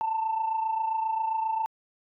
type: tone pair together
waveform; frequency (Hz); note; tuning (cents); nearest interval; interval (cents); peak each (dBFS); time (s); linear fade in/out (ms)
sine; 885 / 912.5; A5 / A#5; +10 / -37; minor second; 53; -25 / -32; 0.01-1.66; 0
effects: tanh soft clip ceiling -20 dBFS